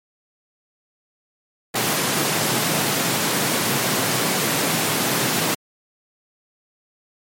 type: high-pass noise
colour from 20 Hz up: pink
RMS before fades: -21 dBFS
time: 1.74-5.55 s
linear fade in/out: 10 ms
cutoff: 120 Hz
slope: 48 dB/octave
effects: MP3 64 kbps